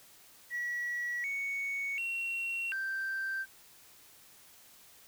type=tone with pitch steps; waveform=sine; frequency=1931 / 2223 / 2732 / 1566 Hz; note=B6 / C#7 / F7 / G6; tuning=-39 / +4 / -39 / -2 cents; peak=-31 dBFS; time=0.5-3.46 s; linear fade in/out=50 ms; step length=740 ms; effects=tanh soft clip ceiling -30 dBFS + white hiss -58 dBFS RMS until 5.07 s